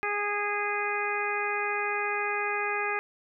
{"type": "harmonic tone", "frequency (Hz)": 411.9, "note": "G#4", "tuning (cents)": -14, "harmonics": [1, 2, 3, 4, 5, 6], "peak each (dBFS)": [-34, -34, -34, -34, -34, -34], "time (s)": [0.03, 2.99], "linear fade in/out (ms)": 0, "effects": []}